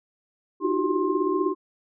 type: tone cluster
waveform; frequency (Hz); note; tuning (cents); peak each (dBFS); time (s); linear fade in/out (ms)
sine; 308.1 / 349.8 / 365.9 / 385.5 / 1060; D#4 / F4 / F#4 / G4 / C6; -17 / +3 / -19 / -29 / +22; -27 / -29 / -28 / -26 / -29; 0.6-1.55; 50
effects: none